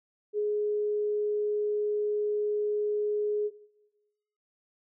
sine tone, 418.4 Hz, G#4, 13 cents sharp, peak -25 dBFS, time 0.33-3.51 s, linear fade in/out 50 ms, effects noise-tail reverb RT60 1.0 s tail -17 dB re dry

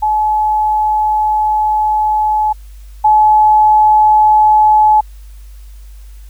sine tone pair in turn, 855 / 855 Hz, A5 / A5, -50 / -50 cents, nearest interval unison, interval 0 cents, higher neither, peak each -10 / -5 dBFS, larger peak second, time 0.02-2.53 / 3.04-5.01 s, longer first, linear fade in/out 10 ms, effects added 50 Hz sine -31 dBFS peak until 6.29 s + white hiss -50 dBFS RMS until 6.29 s

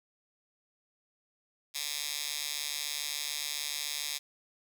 10% pulse tone with high-pass filter, 147 Hz, D3, 2 cents sharp, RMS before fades -36 dBFS, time 1.74-4.19 s, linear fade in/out 20 ms, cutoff 3900 Hz, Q 1.1, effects none

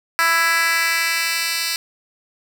10% pulse tone with high-pass filter sweep, 331.6 Hz, E4, 10 cents sharp, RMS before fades -19 dBFS, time 0.19-1.76 s, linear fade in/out 0 ms, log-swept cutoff 1400 to 3400 Hz, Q 1.6, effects none

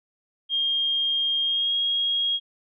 sine tone with pitch glide, 3222 to 3276 Hz, G7 to G#7, +47 to -24 cents, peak -21 dBFS, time 0.49-2.4 s, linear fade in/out 50 ms, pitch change +29 cents, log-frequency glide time 1.42-1.74 s, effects none

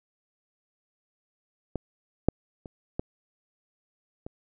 clicks, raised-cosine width 2 ms, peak -16 / -6 / -27 / -15 / -24 dBFS, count 5, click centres 1.757 / 2.286 / 2.658 / 2.995 / 4.265 s, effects none

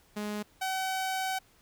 sawtooth tone pair in turn, 209 / 758.7 Hz, G#3 / F#5, +11 / +43 cents, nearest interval octave + minor seventh, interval 2232 cents, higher second, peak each -29 / -26 dBFS, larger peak second, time 0.16-0.43 / 0.61-1.39 s, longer second, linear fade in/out 10 ms, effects pink hiss -63 dBFS RMS until 1.61 s

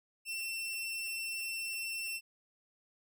sawtooth tone, 2697 Hz, E7, 39 cents sharp, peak -33 dBFS, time 0.25-2.21 s, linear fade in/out 50 ms, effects none

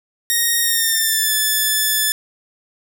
5% pulse tone with pitch glide, 1864.7 to 1739.8 Hz, A#6 to A6, 0 to -20 cents, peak -5 dBFS, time 0.3-2.12 s, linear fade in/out 0 ms, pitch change -120 cents, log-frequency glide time 0.62-1.32 s, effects none

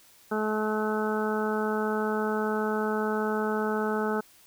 harmonic tone, 214.8 Hz, A3, 41 cents flat, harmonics 1 / 2 / 3 / 4 / 5 / 6 / 7, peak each -30 / -29 / -37 / -34 / -42 / -35 / -36 dBFS, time 0.31-4.21 s, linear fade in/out 10 ms, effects white hiss -57 dBFS RMS until 4.46 s

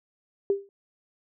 sine tone with exponential decay, 397.4 Hz, G4, 24 cents sharp, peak -17 dBFS, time 0.5-0.69 s, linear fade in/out 1 ms, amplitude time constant 40 ms, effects none

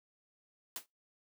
white noise with exponential decay, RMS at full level -36 dBFS, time 0.76-0.86 s, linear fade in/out 1 ms, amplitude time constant 21 ms, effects noise-tail reverb RT60 0.2 s tail -24 dB re dry + high-pass 200 Hz 12 dB/octave

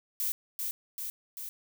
violet noise with echo, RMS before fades -31 dBFS, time 0.2-0.32 s, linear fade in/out 0 ms, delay 390 ms, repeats 3, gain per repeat -3 dB, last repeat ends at 1.49 s, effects none

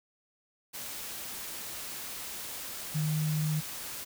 sine tone in noise, 153.9 Hz, D#3, 19 cents flat, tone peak -27 dBFS, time 2.94-3.61 s, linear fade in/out 20 ms, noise white, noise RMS -40 dBFS, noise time 0.73-4.05 s, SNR +10 dB, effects none

